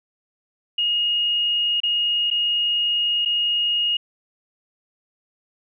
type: tone with dropouts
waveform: sine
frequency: 2865 Hz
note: F7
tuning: 44 cents sharp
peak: -18 dBFS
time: 0.78-3.97 s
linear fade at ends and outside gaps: 5 ms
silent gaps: 1.803-1.833 / 2.303-2.311 / 3.251-3.257 s
effects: none